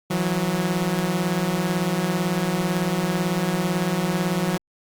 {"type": "beating tone pair", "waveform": "sawtooth", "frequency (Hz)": [164.81, 182.81], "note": ["E3", "F#3"], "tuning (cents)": [0, -21], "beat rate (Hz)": 18, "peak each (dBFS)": [-21, -19], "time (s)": [0.1, 4.58], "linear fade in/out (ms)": 10, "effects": ["Opus 48 kbps"]}